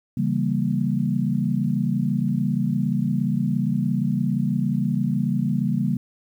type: chord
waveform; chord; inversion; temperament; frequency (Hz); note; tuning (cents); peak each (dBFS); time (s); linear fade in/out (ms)
sine; C# diminished seventh; none; equal; 138.59 / 164.81 / 196 / 233.1; C#3 / E3 / G3 / Bb3; 0 / 0 / 0 / 0; -25 / -27 / -24 / -25; 0.17-5.97; 5
effects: 9-bit